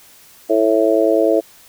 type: harmonic tone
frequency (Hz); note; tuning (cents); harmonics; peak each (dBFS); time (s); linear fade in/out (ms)
110; A2; 0; 3 / 4 / 5 / 6; -17 / -17 / -17 / -17; 0.49-1.41; 20
effects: white hiss -46 dBFS RMS until 1.68 s